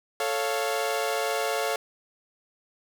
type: chord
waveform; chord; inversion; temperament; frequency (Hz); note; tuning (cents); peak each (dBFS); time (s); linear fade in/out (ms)
sawtooth; A augmented; none; equal; 440 / 554.4 / 698.5; A4 / C#5 / E#5; 0 / 0 / 0; -26; 0.2-1.76; 2
effects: none